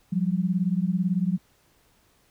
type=beating tone pair; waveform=sine; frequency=175.1 / 193.1 Hz; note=F3 / G3; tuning=+5 / -26 cents; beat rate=18 Hz; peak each=-24 / -25 dBFS; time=0.12-1.38 s; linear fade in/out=10 ms; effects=pink hiss -63 dBFS RMS until 2.3 s